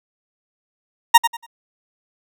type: tone with echo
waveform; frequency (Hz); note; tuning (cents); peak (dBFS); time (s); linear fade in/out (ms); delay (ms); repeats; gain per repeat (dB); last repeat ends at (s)
40% pulse; 932.3; A#5; 0; -3; 1.14-1.18; 10; 95; 3; -12; 1.465
effects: none